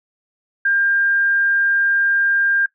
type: tone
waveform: sine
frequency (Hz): 1600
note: G6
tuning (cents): +35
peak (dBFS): -14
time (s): 0.65-2.66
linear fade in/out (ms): 5
effects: noise-tail reverb RT60 0.1 s tail -17 dB re dry